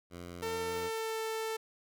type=tone; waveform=10% pulse; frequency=87.31 Hz; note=F2; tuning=in tune; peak=-35 dBFS; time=0.1-0.91 s; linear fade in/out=50 ms
type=tone with pitch glide; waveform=sawtooth; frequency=450.4 to 443.7 Hz; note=A4 to A4; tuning=+40 to +14 cents; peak=-30 dBFS; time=0.42-1.57 s; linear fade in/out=10 ms; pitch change=-26 cents; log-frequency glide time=0.62-1.22 s
effects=none